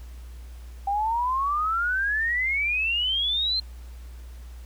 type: exponential sweep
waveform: sine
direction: up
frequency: 784 to 4186 Hz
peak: -22 dBFS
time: 0.87-3.6 s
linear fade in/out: 5 ms
effects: added 60 Hz sine -38 dBFS peak until 4.65 s + pink hiss -55 dBFS RMS until 4.65 s